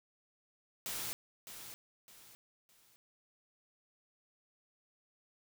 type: noise with echo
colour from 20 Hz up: white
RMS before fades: -40 dBFS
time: 0.86-1.13 s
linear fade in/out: 0 ms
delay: 610 ms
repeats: 3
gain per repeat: -9 dB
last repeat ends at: 2.96 s
effects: none